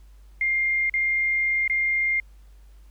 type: tone with dropouts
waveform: sine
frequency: 2113 Hz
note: C7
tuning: 16 cents sharp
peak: -20 dBFS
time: 0.41-2.2 s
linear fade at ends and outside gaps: 2 ms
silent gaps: 0.897-0.939 / 1.678-1.698 s
effects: added 50 Hz sine -46 dBFS peak until 2.9 s + pink hiss -64 dBFS RMS until 2.9 s